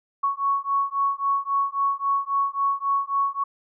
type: beating tone pair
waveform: sine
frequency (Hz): 1108.7 / 1112.4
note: C#6 / C#6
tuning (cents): 0 / +6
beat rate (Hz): 3.7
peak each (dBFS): -24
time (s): 0.23-3.44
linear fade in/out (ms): 10
effects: none